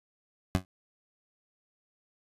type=tone with exponential decay; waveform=20% pulse; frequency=92.5 Hz; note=F#2; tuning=in tune; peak=-15 dBFS; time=0.55-0.65 s; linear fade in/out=0 ms; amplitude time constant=20 ms; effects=resampled to 32000 Hz